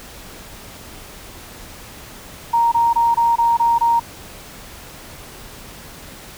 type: tone bursts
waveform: sine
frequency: 932.3 Hz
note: A#5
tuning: in tune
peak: -12 dBFS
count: 7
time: 2.53-3.998 s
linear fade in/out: 10 ms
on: 190 ms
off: 23 ms
effects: pink hiss -38 dBFS RMS until 6.37 s